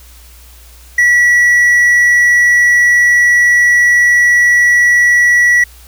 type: tone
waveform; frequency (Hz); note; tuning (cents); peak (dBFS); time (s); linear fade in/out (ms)
triangle; 1941; B6; -31; -4; 0.98-5.64; 5
effects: added 60 Hz sine -37 dBFS peak until 5.87 s + white hiss -42 dBFS RMS until 5.87 s